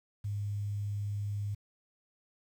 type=tone with quantisation; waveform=sine; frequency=102.4 Hz; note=G#2; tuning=24 cents flat; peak=-32 dBFS; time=0.24-1.55 s; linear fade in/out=10 ms; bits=10; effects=none